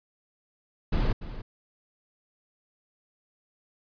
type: noise with echo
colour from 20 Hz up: brown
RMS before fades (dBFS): -24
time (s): 0.92-1.13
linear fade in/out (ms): 10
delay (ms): 290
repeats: 1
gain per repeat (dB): -13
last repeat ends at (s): 1.42
effects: resampled to 11025 Hz